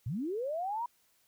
sine linear sweep, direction up, 97 to 980 Hz, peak -32 dBFS, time 0.06-0.86 s, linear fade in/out 5 ms, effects white hiss -70 dBFS RMS until 1.27 s

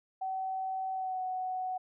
sine tone with pitch glide, 760 to 743.1 Hz, F#5 to F#5, +46 to +7 cents, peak -32 dBFS, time 0.21-1.78 s, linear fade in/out 10 ms, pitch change -39 cents, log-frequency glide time 0.93-1.21 s, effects none

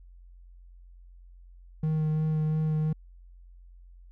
triangle tone with vibrato, 155.56 Hz, D#3, in tune, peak -22 dBFS, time 1.83-2.93 s, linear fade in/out 5 ms, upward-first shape sine, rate 2.9 Hz, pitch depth 13 cents each way, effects added 44 Hz sine -48 dBFS peak until 4.11 s

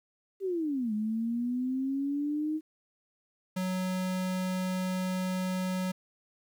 sine linear two-way sweep, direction down then up, 398.4 to 209.8 to 314.3 Hz, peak -28 dBFS, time 0.4-2.61 s, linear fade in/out 50 ms, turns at 0.93 s
square tone, 185 Hz, F#3, in tune, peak -30 dBFS, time 3.56-5.92 s, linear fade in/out 10 ms
effects 11-bit

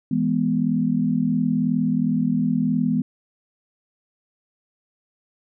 sine chord, E major, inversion none, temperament equal, 164.81 / 207.7 / 246.9 Hz, E3 / G#3 / B3, 0 / 0 / 0 cents, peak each -24 / -23 / -21 dBFS, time 0.11-3.02 s, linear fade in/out 5 ms, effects none

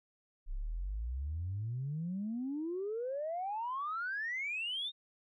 sine exponential sweep, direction up, 30.74 to 3729 Hz, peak -34 dBFS, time 0.46-4.92 s, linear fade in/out 50 ms, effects tanh soft clip ceiling -30 dBFS

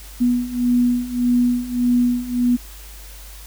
sine beating tone pair, 243.3 / 245 Hz, B3 / B3, -26 / -14 cents, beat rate 1.7 Hz, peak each -20 / -17 dBFS, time 0.2-2.57 s, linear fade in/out 20 ms, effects added 50 Hz sine -37 dBFS peak until 3.46 s + white hiss -42 dBFS RMS until 3.46 s

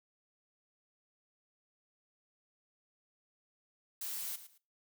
blue noise with echo, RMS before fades -40 dBFS, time 4.01-4.36 s, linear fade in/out 5 ms, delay 110 ms, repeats 2, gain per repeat -13 dB, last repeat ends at 4.58 s, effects noise-tail reverb RT60 0.3 s tail -19 dB re dry

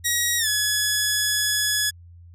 10% pulse tone with pitch glide, 1902 to 1694.5 Hz, A#6 to G#6, +34 to +34 cents, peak -11 dBFS, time 0.04-1.91 s, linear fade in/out 20 ms, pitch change -200 cents, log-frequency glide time 0.38-0.48 s, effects added 86 Hz sine -43 dBFS peak until 2.34 s

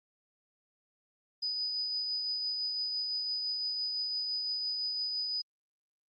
sine tone with tremolo, 4978 Hz, D#8, in tune, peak -30 dBFS, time 1.42-5.42 s, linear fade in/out 10 ms, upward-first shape triangle, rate 5.9 Hz, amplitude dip 30%, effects Opus 24 kbps

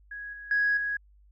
sine tone with level steps, 1661.2 Hz, G#6, in tune, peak -36 / -40 / -21 / -27 dBFS, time 0.11-0.97 s, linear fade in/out 5 ms, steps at 0.33 / 0.51 / 0.77 s, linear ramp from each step 2 ms, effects tanh soft clip ceiling -17 dBFS + added 50 Hz sine -55 dBFS peak until 1.31 s

